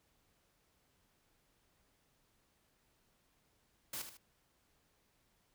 white noise with echo, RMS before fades -42 dBFS, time 3.93-4.02 s, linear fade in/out 5 ms, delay 76 ms, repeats 2, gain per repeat -8 dB, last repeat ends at 4.172 s, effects pink hiss -75 dBFS RMS until 5.54 s

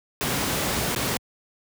pink noise with dropouts, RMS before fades -25 dBFS, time 0.21-1.17 s, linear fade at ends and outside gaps 0 ms, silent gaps 0.949-0.961 s, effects high-pass 80 Hz 12 dB/octave

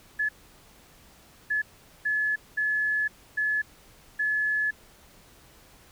sine tone bursts at uneven times, 1713 Hz, A6, 47 cents flat, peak -23 dBFS, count 6, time 0.19-0.29 / 1.5-1.62 / 2.05-2.36 / 2.57-3.08 / 3.37-3.62 / 4.19-4.71 s, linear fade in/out 10 ms, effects pink hiss -55 dBFS RMS until 5.91 s

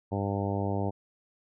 harmonic tone, 99.5 Hz, G2, 26 cents sharp, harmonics 1 / 2 / 3 / 4 / 5 / 6 / 7 / 8 / 9, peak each -31 / -34 / -36 / -37 / -38 / -39 / -39 / -40 / -41 dBFS, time 0.11-0.91 s, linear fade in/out 20 ms, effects none

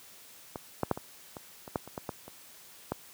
clicks, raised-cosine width 1 ms, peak -22 / -13 / -11 / -23 / -26 / -28 / -14 / -30 / -21 / -19 / -30 / -16 dBFS, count 12, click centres 0.558 / 0.833 / 0.913 / 0.975 / 1.368 / 1.678 / 1.758 / 1.876 / 1.978 / 2.092 / 2.28 / 2.92 s, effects white hiss -53 dBFS RMS until 3.13 s + high-pass 80 Hz 12 dB/octave

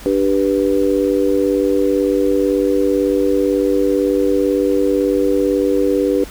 sine chord, G major, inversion second, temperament just, 294 / 392 / 490 Hz, D4 / G4 / B4, +2 / 0 / -14 cents, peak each -17 dBFS, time 0.06-6.24 s, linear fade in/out 0 ms, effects added 50 Hz sine -35 dBFS peak until 6.3 s + pink hiss -37 dBFS RMS until 6.3 s

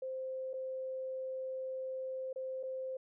sine tone with dropouts, 522 Hz, C5, 4 cents flat, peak -37 dBFS, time 0.02-2.97 s, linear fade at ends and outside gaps 5 ms, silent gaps 0.533-0.538 / 2.33-2.359 / 2.63-2.634 s, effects none

